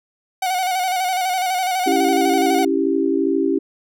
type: tone with vibrato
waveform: 45% pulse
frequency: 740 Hz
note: F#5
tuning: in tune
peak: -18 dBFS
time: 0.42-2.65 s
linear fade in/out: 5 ms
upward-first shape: square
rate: 12 Hz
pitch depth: 43 cents each way
type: chord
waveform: sine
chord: C# diminished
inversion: none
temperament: equal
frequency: 277.2 / 329.6 / 392 Hz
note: C#4 / E4 / G4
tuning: 0 / 0 / 0 cents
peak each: -20 dBFS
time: 1.86-3.59 s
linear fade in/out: 10 ms
effects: none